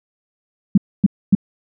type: tone bursts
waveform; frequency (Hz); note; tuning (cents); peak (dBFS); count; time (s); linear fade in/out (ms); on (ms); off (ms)
sine; 197.3; G3; +11; -6; 3; 0.75-1.351; 5; 27; 260
effects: none